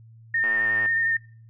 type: tone with vibrato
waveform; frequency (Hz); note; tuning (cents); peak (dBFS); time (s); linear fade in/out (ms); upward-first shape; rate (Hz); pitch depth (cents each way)
sine; 1824; A#6; -38; -20; 0.34-1.17; 5; sine; 11; 21
type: click train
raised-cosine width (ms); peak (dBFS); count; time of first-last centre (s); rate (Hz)
0.5; -21; 48; 0.44-0.86; 112
effects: noise-tail reverb RT60 0.5 s tail -26 dB re dry + added 113 Hz sine -46 dBFS peak until 1.49 s